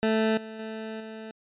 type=tone with level steps; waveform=20% pulse; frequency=220 Hz; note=A3; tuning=in tune; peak=-17 / -33 / -29 / -33 dBFS; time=0.03-1.31 s; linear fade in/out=0 ms; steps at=0.37 / 0.59 / 1 s; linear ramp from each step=5 ms; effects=resampled to 8000 Hz